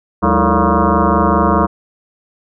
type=tone with frequency modulation; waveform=sine; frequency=439.1 Hz; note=A4; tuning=4 cents flat; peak=-9 dBFS; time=0.22-1.67 s; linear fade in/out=20 ms; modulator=129 Hz; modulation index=6.3; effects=none